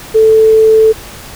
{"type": "tone", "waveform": "sine", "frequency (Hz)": 440, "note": "A4", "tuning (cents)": 0, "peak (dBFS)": -3, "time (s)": [0.14, 0.93], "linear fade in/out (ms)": 20, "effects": ["pink hiss -30 dBFS RMS until 1.35 s"]}